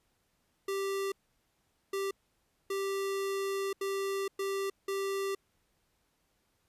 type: tone bursts at uneven times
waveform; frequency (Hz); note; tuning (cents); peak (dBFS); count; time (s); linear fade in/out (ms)
square; 392; G4; 0; -32; 6; 0.68-1.12 / 1.93-2.11 / 2.7-3.73 / 3.81-4.28 / 4.39-4.7 / 4.88-5.35; 5
effects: pink hiss -75 dBFS RMS until 6.68 s + resampled to 32000 Hz